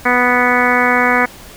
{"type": "harmonic tone", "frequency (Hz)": 246.9, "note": "B3", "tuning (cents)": 0, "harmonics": [1, 2, 3, 4, 5, 6, 7, 8, 9], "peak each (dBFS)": [-19, -19, -19, -19, -19, -19, -19, -19, -19], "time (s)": [0.05, 1.26], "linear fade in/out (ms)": 10, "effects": ["pink hiss -37 dBFS RMS until 1.56 s"]}